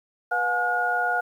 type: tone cluster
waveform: sine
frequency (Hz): 488.9 / 718 / 844 / 1438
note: B4 / F5 / G#5 / F#6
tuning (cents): -18 / +48 / +28 / -50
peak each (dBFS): -33 / -25 / -32 / -24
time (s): 0.31-1.21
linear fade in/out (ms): 10
effects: 9-bit